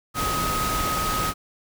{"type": "tone in noise", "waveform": "sine", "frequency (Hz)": 1261, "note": "D#6", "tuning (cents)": 23, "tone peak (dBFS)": -25, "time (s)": [0.14, 1.34], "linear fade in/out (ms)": 50, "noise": "pink", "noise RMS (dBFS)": -27, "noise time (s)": [0.14, 1.34], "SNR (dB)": -1, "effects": []}